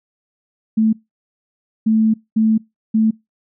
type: tone bursts at uneven times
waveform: sine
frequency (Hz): 220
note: A3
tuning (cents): 0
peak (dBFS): -11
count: 4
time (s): 0.77-0.93 / 1.86-2.14 / 2.36-2.58 / 2.94-3.11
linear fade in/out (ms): 10
effects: noise-tail reverb RT60 0.2 s tail -24 dB re dry